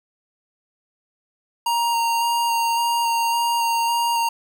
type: tone with vibrato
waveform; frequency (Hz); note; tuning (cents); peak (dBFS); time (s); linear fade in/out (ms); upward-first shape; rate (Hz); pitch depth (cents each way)
square; 932.3; A#5; 0; -19; 1.66-4.29; 5; square; 1.8; 11
effects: 10-bit

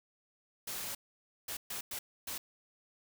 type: noise bursts at uneven times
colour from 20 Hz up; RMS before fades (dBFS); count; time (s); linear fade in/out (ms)
white; -40; 5; 0.67-0.95 / 1.48-1.57 / 1.7-1.81 / 1.91-1.99 / 2.27-2.38; 5
effects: none

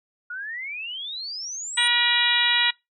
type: exponential sweep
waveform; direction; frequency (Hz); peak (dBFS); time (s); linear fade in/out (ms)
sine; up; 1417 to 9240; -30; 0.3-1.88; 5
type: harmonic tone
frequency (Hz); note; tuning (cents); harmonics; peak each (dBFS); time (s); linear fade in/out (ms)
480.1; B4; -49; 2 / 3 / 4 / 5 / 6 / 7 / 8; -30 / -30 / -23 / -27 / -26 / -25 / -23; 1.77-2.71; 10
effects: noise-tail reverb RT60 0.2 s tail -24 dB re dry

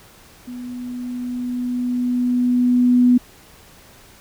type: tone with level ramp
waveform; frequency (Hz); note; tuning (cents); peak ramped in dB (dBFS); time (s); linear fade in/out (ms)
sine; 246.9; B3; 0; -29 to -9; 0.47-3.18; 10
effects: pink hiss -47 dBFS RMS until 4.2 s

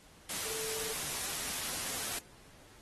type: tone in noise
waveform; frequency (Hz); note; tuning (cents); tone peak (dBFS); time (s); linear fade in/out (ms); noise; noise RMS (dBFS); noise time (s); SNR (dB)
sine; 442.2; A4; +9; -43; 0.45-0.93; 5; white; -37; 0.29-2.19; -9
effects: pink hiss -59 dBFS RMS until 2.81 s + AAC 32 kbps

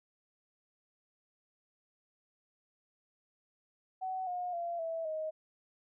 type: tone with pitch steps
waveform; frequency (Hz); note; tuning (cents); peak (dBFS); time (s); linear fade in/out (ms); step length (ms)
sine; 751 / 717.9 / 686.3 / 656.1 / 627.2; F#5 / F5 / F5 / E5 / D#5; +26 / +48 / -30 / -8 / +14; -34; 4.01-5.31; 20; 260
effects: none

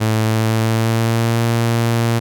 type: tone with pitch glide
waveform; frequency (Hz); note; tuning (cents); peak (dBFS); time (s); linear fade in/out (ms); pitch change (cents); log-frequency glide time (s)
sawtooth; 110 to 116.2; A2 to A#2; 0 to -5; -10; 0-2.2; 20; +95; 0.2-1.45
effects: none

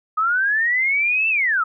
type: linear two-way sweep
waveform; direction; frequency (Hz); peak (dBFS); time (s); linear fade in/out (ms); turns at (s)
sine; up then down; 1243 to 2682 to 1243; -16; 0.17-1.64; 10; 1.29
effects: none

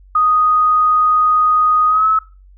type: tone with pitch glide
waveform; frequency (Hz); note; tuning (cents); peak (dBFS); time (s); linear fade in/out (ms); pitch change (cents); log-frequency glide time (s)
sine; 1244.5 to 1294.4; D#6 to E6; 0 to -32; -10; 0.15-2.19; 5; +68; 1.88-2.06
effects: noise-tail reverb RT60 0.3 s tail -19 dB re dry + added 47 Hz sine -41 dBFS peak until 2.57 s

